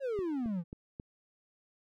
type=exponential sweep; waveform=triangle; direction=down; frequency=569 to 161.1 Hz; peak=-29 dBFS; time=0-0.64 s; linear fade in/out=50 ms
type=click train; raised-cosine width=3 ms; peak=-29 dBFS; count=4; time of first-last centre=0.19-0.999 s; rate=3.71 Hz
effects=MP3 96 kbps